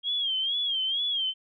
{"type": "tone with vibrato", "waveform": "sine", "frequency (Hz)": 3236, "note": "G#7", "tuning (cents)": -46, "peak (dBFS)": -25, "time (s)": [0.03, 1.34], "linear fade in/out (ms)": 50, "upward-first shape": "sine", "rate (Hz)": 2.2, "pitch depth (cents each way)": 100, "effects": []}